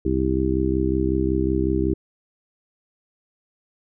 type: harmonic tone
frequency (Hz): 65.41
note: C2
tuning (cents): 0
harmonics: 1 / 2 / 3 / 4 / 5 / 6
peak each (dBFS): -25 / -28 / -29 / -28 / -23 / -25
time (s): 0.05-1.94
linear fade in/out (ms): 5
effects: none